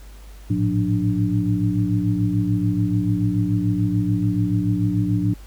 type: tone cluster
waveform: sine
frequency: 107.2 / 114.1 / 179.3 / 294.3 Hz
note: A2 / A#2 / F3 / D4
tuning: -45 / -37 / +46 / +4 cents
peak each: -23 dBFS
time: 0.5-5.34 s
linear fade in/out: 5 ms
effects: added 50 Hz sine -38 dBFS peak until 5.46 s + pink hiss -50 dBFS RMS until 5.46 s